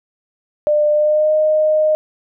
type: tone with pitch glide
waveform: sine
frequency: 598 to 617.3 Hz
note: D5 to D#5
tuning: +31 to -14 cents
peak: -11 dBFS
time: 0.67-1.95 s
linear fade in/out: 0 ms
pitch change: +55 cents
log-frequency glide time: 0.93-1.33 s
effects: none